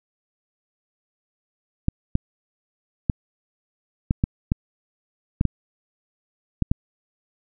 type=clicks; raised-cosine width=5 ms; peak=-6 dBFS; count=10; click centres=1.884 / 2.154 / 3.098 / 4.109 / 4.239 / 4.519 / 5.411 / 5.453 / 6.623 / 6.715 s; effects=none